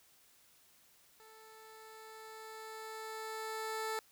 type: tone with level ramp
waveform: 15% pulse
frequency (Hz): 440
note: A4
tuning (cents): 0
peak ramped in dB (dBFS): -51 to -29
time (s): 1.2-3.99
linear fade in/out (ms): 0
effects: white hiss -66 dBFS RMS until 4.11 s

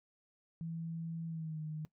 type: tone with pitch glide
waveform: sine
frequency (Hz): 164.81 to 154.66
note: E3 to D#3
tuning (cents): 0 to -10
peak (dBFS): -38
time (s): 0.61-1.85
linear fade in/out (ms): 0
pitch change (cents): -110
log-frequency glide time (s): 1.27-1.61
effects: noise-tail reverb RT60 0.1 s tail -18 dB re dry

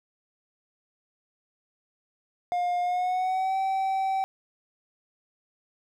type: tone with pitch glide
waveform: triangle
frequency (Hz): 710 to 769.8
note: F5 to G5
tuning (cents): +28 to -32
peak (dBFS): -22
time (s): 2.52-4.24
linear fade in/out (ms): 0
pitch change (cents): +140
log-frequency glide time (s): 2.81-3.57
effects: none

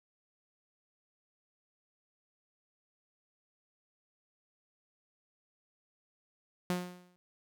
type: tone with exponential decay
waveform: sawtooth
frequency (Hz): 179.2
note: F3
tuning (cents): +45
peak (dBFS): -24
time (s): 6.7-7.16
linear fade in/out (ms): 0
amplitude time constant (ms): 98
effects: none

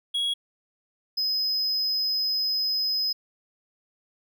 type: tone pair in turn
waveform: triangle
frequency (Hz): 3322 / 5060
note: G#7 / D#8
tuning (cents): 0 / +28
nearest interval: perfect fifth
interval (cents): 728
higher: second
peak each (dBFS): -22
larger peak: neither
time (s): 0.14-0.34 / 1.17-3.13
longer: second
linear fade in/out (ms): 10
effects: none

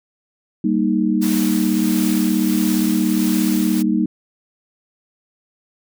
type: chord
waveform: sine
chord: Eb major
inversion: first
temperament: equal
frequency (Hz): 196 / 233.1 / 311.1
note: G3 / Bb3 / Eb4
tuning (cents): 0 / 0 / 0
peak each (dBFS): -19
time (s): 0.64-4.06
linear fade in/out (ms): 5
type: noise with tremolo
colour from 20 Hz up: white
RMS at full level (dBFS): -27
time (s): 1.21-3.83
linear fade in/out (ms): 20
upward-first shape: triangle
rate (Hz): 1.5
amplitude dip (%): 40
effects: none

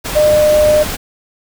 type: tone in noise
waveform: sine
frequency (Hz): 605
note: D#5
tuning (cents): -49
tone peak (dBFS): -7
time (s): 0.15-0.84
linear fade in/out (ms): 20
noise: pink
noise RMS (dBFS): -21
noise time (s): 0.04-0.97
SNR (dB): +11
effects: none

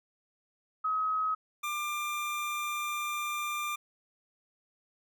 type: tone pair in turn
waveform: sine / 25% pulse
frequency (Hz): 1272 / 1192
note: D#6 / D6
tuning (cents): +38 / +25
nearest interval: minor second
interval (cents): 113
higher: first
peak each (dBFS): -27 / -28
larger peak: first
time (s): 0.84-1.35 / 1.63-3.76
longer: second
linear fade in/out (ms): 10
effects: none

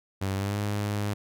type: tone with pitch glide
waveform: sawtooth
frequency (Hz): 96.8 to 103.15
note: G2 to G#2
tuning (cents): -21 to -11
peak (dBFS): -23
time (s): 0.21-1.14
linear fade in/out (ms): 10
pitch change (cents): +110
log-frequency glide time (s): 0.35-0.58
effects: none

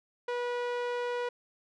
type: tone with low-pass filter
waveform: sawtooth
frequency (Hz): 486.4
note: B4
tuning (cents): -26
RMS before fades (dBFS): -33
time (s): 0.28-1.29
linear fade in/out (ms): 5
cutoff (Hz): 3100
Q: 0.53
effects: none

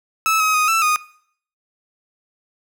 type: tone with pitch steps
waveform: 30% pulse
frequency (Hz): 1304 / 1270 / 1246 / 1328 / 1236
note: E6 / D#6 / D#6 / E6 / D#6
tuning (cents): -19 / +35 / +2 / +12 / -12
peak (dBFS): -12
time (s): 0.26-0.96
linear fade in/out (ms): 0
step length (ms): 140
effects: noise-tail reverb RT60 0.6 s tail -20 dB re dry

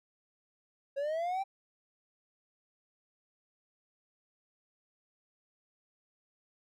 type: linear sweep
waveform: triangle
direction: up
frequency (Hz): 544 to 792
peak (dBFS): -29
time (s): 0.96-1.44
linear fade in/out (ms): 20
effects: none

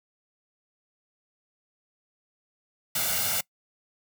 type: noise with comb filter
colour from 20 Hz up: white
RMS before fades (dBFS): -27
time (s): 2.95-3.41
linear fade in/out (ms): 5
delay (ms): 1.4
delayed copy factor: +0.7
effects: noise-tail reverb RT60 0.1 s tail -23 dB re dry + high-pass 60 Hz 12 dB/octave

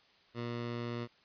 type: tone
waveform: 15% pulse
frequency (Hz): 119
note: A#2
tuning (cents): +36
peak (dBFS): -30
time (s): 0.34-1.08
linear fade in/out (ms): 50
effects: white hiss -65 dBFS RMS until 1.24 s + resampled to 11025 Hz

